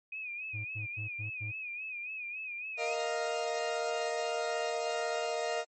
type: tone with vibrato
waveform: sine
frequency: 2489 Hz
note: D#7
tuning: in tune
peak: -37 dBFS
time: 0.12-2.94 s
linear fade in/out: 5 ms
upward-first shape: sine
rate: 3.6 Hz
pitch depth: 82 cents each way
type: tone bursts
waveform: triangle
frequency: 106.8 Hz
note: G#2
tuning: 49 cents sharp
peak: -35 dBFS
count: 5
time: 0.53-1.522 s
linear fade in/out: 20 ms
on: 120 ms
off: 98 ms
type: chord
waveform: 40% pulse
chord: Bb suspended fourth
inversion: none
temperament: equal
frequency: 466.2 / 622.3 / 698.5 Hz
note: Bb4 / Eb5 / F5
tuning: 0 / 0 / 0 cents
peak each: -35 dBFS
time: 2.77-5.65 s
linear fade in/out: 50 ms
effects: MP3 32 kbps